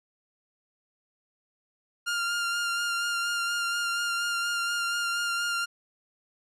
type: tone with vibrato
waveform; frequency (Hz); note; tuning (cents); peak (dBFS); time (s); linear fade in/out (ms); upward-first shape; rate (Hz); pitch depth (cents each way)
sawtooth; 1400; F6; +4; -23; 2.06-5.66; 20; sine; 4.2; 18
effects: low-pass 10000 Hz 12 dB/octave